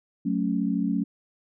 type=chord; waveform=sine; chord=F# minor; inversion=none; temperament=equal; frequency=185 / 220 / 277.2 Hz; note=F#3 / A3 / C#4; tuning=0 / 0 / 0 cents; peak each=-27 dBFS; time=0.25-1.04 s; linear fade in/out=10 ms; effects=none